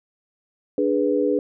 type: chord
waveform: sine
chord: G# diminished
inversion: second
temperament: equal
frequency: 293.7 / 415.3 / 493.9 Hz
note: D4 / G#4 / B4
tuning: 0 / 0 / 0 cents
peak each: -22 dBFS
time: 0.78-1.39 s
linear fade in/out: 2 ms
effects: none